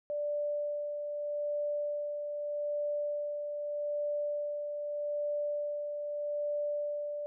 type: tone with tremolo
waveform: sine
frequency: 587.3 Hz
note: D5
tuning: in tune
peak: -30 dBFS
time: 0.1-7.26 s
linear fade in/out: 0 ms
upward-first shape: sine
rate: 0.81 Hz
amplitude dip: 40%
effects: none